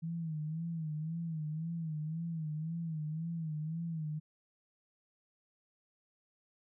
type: tone with vibrato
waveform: sine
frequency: 160 Hz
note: D#3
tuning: 49 cents sharp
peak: -35 dBFS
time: 0.02-4.2 s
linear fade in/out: 20 ms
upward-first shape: sine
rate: 1.9 Hz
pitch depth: 90 cents each way
effects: none